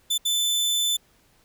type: tone bursts at uneven times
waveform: sawtooth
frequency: 3520 Hz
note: A7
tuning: in tune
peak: -18 dBFS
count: 2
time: 0.1-0.18 / 0.25-0.97 s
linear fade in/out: 10 ms
effects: pink hiss -61 dBFS RMS until 1.44 s